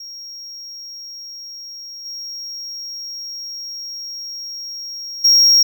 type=tone with level steps; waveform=triangle; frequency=5588 Hz; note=F8; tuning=in tune; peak=-30 / -26 / -7 dBFS; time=0-5.63 s; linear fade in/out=5 ms; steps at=2.05 / 5.24 s; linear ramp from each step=10 ms; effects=none